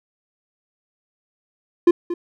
triangle tone with echo, 347.1 Hz, F4, 11 cents flat, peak -6 dBFS, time 1.87-1.91 s, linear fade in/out 5 ms, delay 230 ms, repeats 1, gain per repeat -13 dB, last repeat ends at 2.14 s, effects none

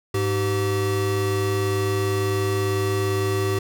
square tone pair together, 102.4 / 385.1 Hz, G#2 / G4, -24 / -31 cents, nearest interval octave + major seventh, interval 2293 cents, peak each -24 dBFS, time 0.14-3.59 s, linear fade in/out 5 ms, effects none

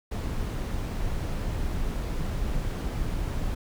brown noise, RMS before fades -29 dBFS, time 0.11-3.55 s, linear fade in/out 10 ms, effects none

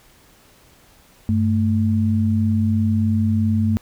sine tone pair together, 97.54 / 220.5 Hz, G2 / A3, -8 / +4 cents, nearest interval octave + major second, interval 1412 cents, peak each -18 dBFS, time 1.29-3.77 s, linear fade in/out 0 ms, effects pink hiss -52 dBFS RMS until 3.81 s

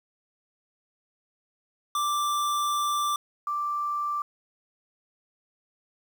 square / sine tone pair in turn, 1176 / 1176 Hz, D6 / D6, +2 / +2 cents, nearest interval unison, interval 0 cents, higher neither, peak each -25 / -26 dBFS, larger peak first, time 1.95-3.16 / 3.47-4.22 s, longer first, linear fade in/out 2 ms, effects 9-bit

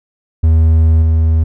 triangle tone with level steps, 80.3 Hz, E2, 45 cents flat, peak -4 / -6 dBFS, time 0.43-1.44 s, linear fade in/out 10 ms, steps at 1.02 s, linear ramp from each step 2 ms, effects none

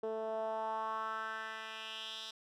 10% pulse tone with band-pass filter sweep, 220.4 Hz, A3, 3 cents sharp, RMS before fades -40 dBFS, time 0.03-2.31 s, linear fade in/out 5 ms, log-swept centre 460 to 4100 Hz, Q 3.2, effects none

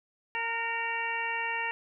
harmonic tone with a mistuned harmonic, 460 Hz, A#4, 23 cents flat, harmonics 1 / 2 / 3 / 4 / 5 / 6, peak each -44 / -34 / -43 / -34 / -37 / -36 dBFS, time 0.35-1.71 s, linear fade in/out 0 ms, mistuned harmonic 3, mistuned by +33 cents, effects none

